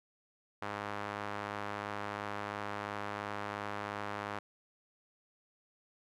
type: tone with band-pass filter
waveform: sawtooth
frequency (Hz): 102.9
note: G#2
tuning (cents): -16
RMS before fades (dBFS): -40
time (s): 0.62-4.39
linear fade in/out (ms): 5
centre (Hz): 1200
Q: 1.1
effects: none